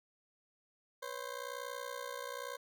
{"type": "ring-modulated tone", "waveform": "20% pulse", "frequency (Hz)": 523.3, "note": "C5", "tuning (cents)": 0, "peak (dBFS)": -33, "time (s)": [1.02, 2.57], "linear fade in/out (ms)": 10, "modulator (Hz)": 30.5, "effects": []}